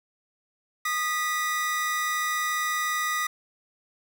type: tone pair together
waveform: 45% pulse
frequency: 1232 / 1955.7 Hz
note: D#6 / B6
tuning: -17 / -17 cents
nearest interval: minor sixth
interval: 800 cents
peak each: -28 dBFS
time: 0.85-3.27 s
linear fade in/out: 5 ms
effects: none